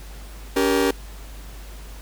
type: chord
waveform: 40% pulse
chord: G diminished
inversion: second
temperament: just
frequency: 282.2 / 392 / 470.4 Hz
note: Db4 / G4 / Bb4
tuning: +31 / 0 / +16 cents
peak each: -21 dBFS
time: 0.56-0.91 s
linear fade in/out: 5 ms
effects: added 50 Hz sine -36 dBFS peak until 2.01 s + pink hiss -45 dBFS RMS until 2.01 s